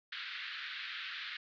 pink band-pass noise, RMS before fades -43 dBFS, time 0.12-1.37 s, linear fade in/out 5 ms, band 1400 to 4200 Hz, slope 48 dB/octave, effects none

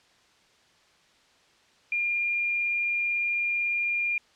sine tone, 2406 Hz, D7, 41 cents sharp, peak -24 dBFS, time 1.92-4.18 s, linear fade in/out 2 ms, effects white hiss -61 dBFS RMS until 4.35 s + low-pass 5000 Hz 12 dB/octave

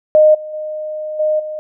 sine tone with level steps, 615 Hz, D#5, 20 cents flat, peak -5 / -25 / -21 / -12 / -22 dBFS, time 0.15-1.59 s, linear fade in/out 0 ms, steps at 0.34 / 0.53 / 1.19 / 1.39 s, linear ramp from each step 10 ms, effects none

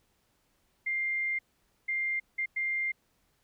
sine tone bursts at uneven times, 2100 Hz, C7, 6 cents sharp, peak -28 dBFS, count 4, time 0.86-1.39 / 1.88-2.2 / 2.38-2.46 / 2.56-2.92 s, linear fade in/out 10 ms, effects pink hiss -72 dBFS RMS until 3.43 s

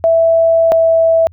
sine tone pair in turn, 659.3 / 656.1 Hz, E5 / E5, 0 / -8 cents, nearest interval unison, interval 8 cents, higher first, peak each -7 dBFS, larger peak neither, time 0.04-0.72 / 0.72-1.27 s, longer first, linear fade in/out 0 ms, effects added 87 Hz sine -38 dBFS peak until 1.32 s

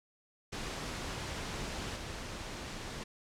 pink noise with level steps, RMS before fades -39 / -42 dBFS, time 0.52-3.04 s, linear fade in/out 10 ms, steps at 1.96 s, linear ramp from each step 2 ms, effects low-pass 7000 Hz 12 dB/octave

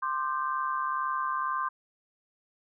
sine tone cluster, 1047 / 1189 / 1558 Hz, C6 / D6 / G6, +1 / +21 / -11 cents, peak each -30 / -32 / -36 dBFS, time 0.02-1.69 s, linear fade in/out 10 ms, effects none

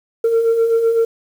sine beating tone pair, 450.6 / 458.5 Hz, A4 / A#4, +41 / -29 cents, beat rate 7.9 Hz, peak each -20 / -11 dBFS, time 0.24-1.05 s, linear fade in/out 5 ms, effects tanh soft clip ceiling -9 dBFS + 7-bit

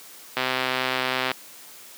click train, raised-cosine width 0.3 ms, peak -7 dBFS, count 123, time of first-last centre 0.37-1.316 s, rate 129 Hz, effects white hiss -45 dBFS RMS until 1.97 s + high-pass 200 Hz 12 dB/octave

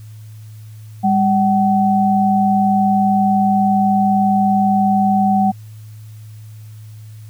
sine tone pair together, 200.5 / 757 Hz, G3 / F#5, +39 / +39 cents, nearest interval octave + major seventh, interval 2300 cents, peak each -14 dBFS, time 1.03-5.52 s, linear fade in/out 20 ms, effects added 108 Hz sine -33 dBFS peak until 7.29 s + white hiss -52 dBFS RMS until 7.29 s

